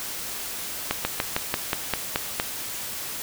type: slowing click train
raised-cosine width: 0.3 ms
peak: -6 dBFS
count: 9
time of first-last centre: 0.91-2.399 s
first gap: 140 ms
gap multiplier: 1.08
effects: white hiss -33 dBFS RMS until 3.22 s